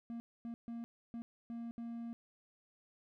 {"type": "tone bursts at uneven times", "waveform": "triangle", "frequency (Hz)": 233.1, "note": "A#3", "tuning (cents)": 0, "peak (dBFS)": -39, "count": 6, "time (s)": [[0.1, 0.2], [0.45, 0.54], [0.68, 0.84], [1.14, 1.22], [1.5, 1.71], [1.78, 2.13]], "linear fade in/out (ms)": 0, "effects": []}